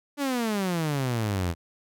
sawtooth exponential sweep, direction down, 293.7 to 81.6 Hz, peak -21 dBFS, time 0.17-1.55 s, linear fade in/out 50 ms, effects none

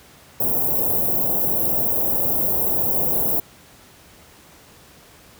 white band-stop noise, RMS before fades -20 dBFS, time 0.4-3.4 s, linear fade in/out 5 ms, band 730 to 14000 Hz, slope 24 dB/octave, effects pink hiss -48 dBFS RMS until 5.39 s + high-pass 60 Hz 12 dB/octave

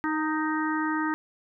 harmonic tone with a mistuned harmonic, 311.6 Hz, D#4, 3 cents sharp, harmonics 1 / 3 / 4 / 5 / 6, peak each -27 / -32 / -33 / -34 / -35 dBFS, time 0.04-1.14 s, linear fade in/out 0 ms, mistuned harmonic 3, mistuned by -23 cents, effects none

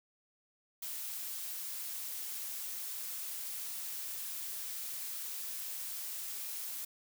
blue noise, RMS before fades -41 dBFS, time 0.82-6.85 s, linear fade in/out 5 ms, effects none

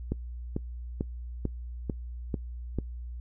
click train, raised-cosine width 3 ms, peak -16 dBFS, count 7, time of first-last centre 0.12-2.787 s, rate 2.25 Hz, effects noise-tail reverb RT60 0.1 s tail -22 dB re dry + added 60 Hz sine -36 dBFS peak until 3.2 s

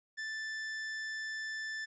45% pulse tone, 1760 Hz, A6, in tune, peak -37 dBFS, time 0.17-1.86 s, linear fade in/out 20 ms, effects resampled to 16000 Hz + 13-bit

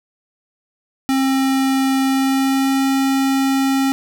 square tone with pitch glide, 267.2 to 270 Hz, C4 to C#4, +36 to -45 cents, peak -15 dBFS, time 1.09-3.92 s, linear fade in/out 0 ms, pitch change +19 cents, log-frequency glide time 2.03-2.83 s, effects none

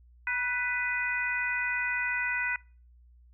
harmonic tone with a mistuned harmonic, 496.2 Hz, B4, 8 cents sharp, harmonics 2 / 3 / 4 / 5, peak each -39 / -31 / -31 / -34 dBFS, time 0.27-2.56 s, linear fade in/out 2 ms, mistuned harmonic 2, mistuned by -39 cents, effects noise-tail reverb RT60 0.4 s tail -25 dB re dry + added 60 Hz sine -54 dBFS peak until 3.33 s

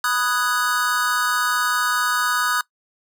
square chord, G# minor seventh, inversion first, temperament equal, 987.8 / 1244.5 / 1480 / 1661.2 Hz, B5 / D#6 / F#6 / G#6, 0 / 0 / 0 / 0 cents, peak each -29 / -23 / -23 / -28 dBFS, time 0.04-2.61 s, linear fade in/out 2 ms, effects noise-tail reverb RT60 0.1 s tail -21 dB re dry

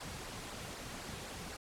pink noise with flanger, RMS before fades -45 dBFS, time 0-1.57 s, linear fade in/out 10 ms, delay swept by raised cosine 0.31 to 3.41 ms, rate 3.9 Hz, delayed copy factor -0.5, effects low-pass 10000 Hz 12 dB/octave

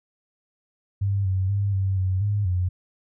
sine tone with pitch steps, 99.2 / 94.4 / 100.3 / 96.2 / 93.6 / 102.8 / 90.5 Hz, G2 / F#2 / G2 / G2 / F#2 / G#2 / F#2, +21 / +35 / +40 / -32 / +20 / -17 / -38 cents, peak -20 dBFS, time 1.01-2.69 s, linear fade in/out 10 ms, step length 240 ms, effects none

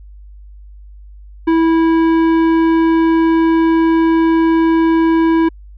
sine tone with tanh clipping, 327.2 Hz, E4, 13 cents flat, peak -11 dBFS, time 1.47-5.49 s, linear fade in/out 10 ms, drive 13 dB, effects added 50 Hz sine -34 dBFS peak until 5.77 s

